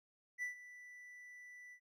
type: tone with ADSR envelope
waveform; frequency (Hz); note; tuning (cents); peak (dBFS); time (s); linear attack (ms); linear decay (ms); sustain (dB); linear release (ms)
triangle; 1975.5; B6; 0; -35; 0.38-1.8; 45; 120; -16; 76
effects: none